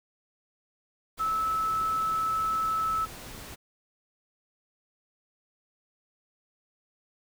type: tone in noise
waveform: sine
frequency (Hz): 1305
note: E6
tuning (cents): -18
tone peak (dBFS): -25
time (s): 1.19-3.06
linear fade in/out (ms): 20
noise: pink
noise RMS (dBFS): -43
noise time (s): 1.17-3.56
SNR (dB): +15
effects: none